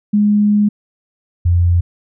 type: tone pair in turn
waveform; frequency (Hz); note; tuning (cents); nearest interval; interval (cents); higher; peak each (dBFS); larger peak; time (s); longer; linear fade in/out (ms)
sine; 207.7 / 87.02; G#3 / F2; 0 / -6; octave + minor third; 1506; first; -9 / -9; neither; 0.13-0.69 / 1.45-1.81; first; 10
effects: none